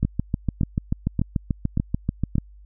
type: two click trains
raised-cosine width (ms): 5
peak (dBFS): -9 / -9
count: 17 / 5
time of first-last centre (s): 0.05-2.382 / 0.03-2.356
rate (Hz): 6.86 / 1.72
effects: added 50 Hz sine -44 dBFS peak until 2.65 s